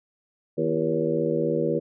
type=harmonic tone with a mistuned harmonic; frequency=79.6 Hz; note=D#2; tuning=40 cents sharp; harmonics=2 / 3 / 4 / 5 / 6 / 7; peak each=-30 / -31 / -28 / -29 / -26 / -30 dBFS; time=0.57-1.8 s; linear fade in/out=20 ms; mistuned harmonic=4; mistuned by=+86 cents; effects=none